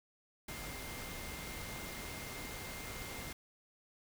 sine tone in noise, 2106 Hz, C7, 11 cents sharp, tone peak -51 dBFS, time 0.48-3.33 s, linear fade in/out 5 ms, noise pink, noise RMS -45 dBFS, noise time 0.48-3.33 s, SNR -9 dB, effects none

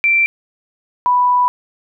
sine tone pair in turn, 2349 / 987.6 Hz, D7 / B5, 0 / 0 cents, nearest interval octave + minor third, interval 1500 cents, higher first, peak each -10 dBFS, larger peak neither, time 0.04-0.26 / 1.06-1.48 s, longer second, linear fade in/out 0 ms, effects none

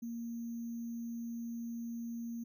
sine tone with sample-and-hold, 233.1 Hz, A#3, in tune, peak -38 dBFS, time 0.02-2.44 s, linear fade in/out 10 ms, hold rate 6300 Hz, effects none

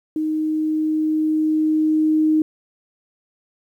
sine tone with level ramp, 311.1 Hz, D#4, in tune, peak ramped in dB -19 to -13 dBFS, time 0.16-2.42 s, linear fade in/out 2 ms, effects 9-bit

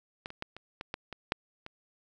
clicks, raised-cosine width 0.3 ms, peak -21 / -28 / -19 / -28 / -22 / -18 / -24 / -11 / -26 dBFS, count 9, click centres 0.259 / 0.304 / 0.424 / 0.566 / 0.811 / 0.941 / 1.127 / 1.321 / 1.664 s, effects none

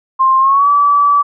sine tone with pitch glide, 1056 to 1151.6 Hz, C6 to D6, +16 to -34 cents, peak -7 dBFS, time 0.19-1.23 s, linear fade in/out 20 ms, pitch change +150 cents, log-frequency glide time 0.39-0.69 s, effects none

